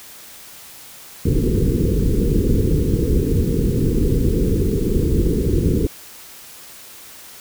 pink low-pass noise, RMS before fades -17 dBFS, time 1.25-5.87 s, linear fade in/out 2 ms, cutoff 480 Hz, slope 96 dB/octave, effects white hiss -40 dBFS RMS until 7.4 s

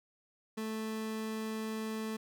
30% pulse tone, 219.4 Hz, A3, 5 cents flat, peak -33 dBFS, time 0.57-2.17 s, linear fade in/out 10 ms, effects none

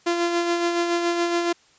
sawtooth tone with tremolo, 343.8 Hz, F4, 27 cents flat, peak -15 dBFS, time 0.06-1.53 s, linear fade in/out 10 ms, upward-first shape sine, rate 7.1 Hz, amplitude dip 40%, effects white hiss -57 dBFS RMS until 1.78 s + resampled to 16000 Hz

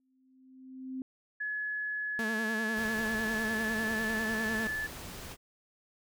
sine tone with exponential growth, 260.6 Hz, C4, 7 cents flat, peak -33 dBFS, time 0-1.02 s, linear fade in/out 1 ms, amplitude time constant 220 ms
sine tone with pitch glide, 1700 to 1735.7 Hz, G#6 to A6, +40 to -24 cents, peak -32 dBFS, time 1.4-4.87 s, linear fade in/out 10 ms, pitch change +36 cents, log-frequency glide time 2.35-4.12 s
sawtooth tone with vibrato, 221.6 Hz, A3, 13 cents sharp, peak -29 dBFS, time 2.19-4.67 s, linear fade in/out 0 ms, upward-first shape sine, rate 10 Hz, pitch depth 53 cents each way
pink noise, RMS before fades -44 dBFS, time 2.74-5.37 s, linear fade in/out 50 ms
effects none

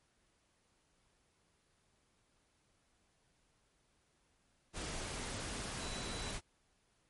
sine tone in noise, 3956 Hz, B7, 2 cents sharp, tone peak -49 dBFS, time 5.78-6.35 s, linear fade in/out 50 ms, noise pink, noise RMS -42 dBFS, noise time 4.73-6.41 s, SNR -10 dB, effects pink hiss -75 dBFS RMS until 7.09 s + MP3 48 kbps

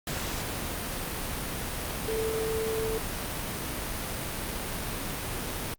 sine tone in noise, 443.5 Hz, A4, 14 cents sharp, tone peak -28 dBFS, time 2.08-2.98 s, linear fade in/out 2 ms, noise pink, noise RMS -33 dBFS, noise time 0.07-5.74 s, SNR +2 dB, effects Opus 48 kbps

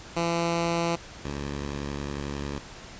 10% pulse tone pair in turn, 169 / 71.06 Hz, E3 / C#2, +43 / +44 cents, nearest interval octave + minor third, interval 1499 cents, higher first, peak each -16 / -23 dBFS, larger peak first, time 0.16-0.96 / 1.24-2.59 s, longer second, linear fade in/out 10 ms, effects pink hiss -44 dBFS RMS until 2.99 s + resampled to 16000 Hz

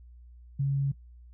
sine tone, 138.59 Hz, C#3, in tune, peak -24 dBFS, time 0.59-0.92 s, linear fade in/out 10 ms, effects noise-tail reverb RT60 0.1 s tail -18 dB re dry + added 60 Hz sine -48 dBFS peak until 1.33 s

